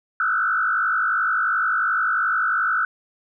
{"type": "tone with frequency modulation", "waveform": "sine", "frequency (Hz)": 1410, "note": "F6", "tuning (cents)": 16, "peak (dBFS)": -18, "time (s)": [0.2, 2.85], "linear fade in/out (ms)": 2, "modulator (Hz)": 51.4, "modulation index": 2.4, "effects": []}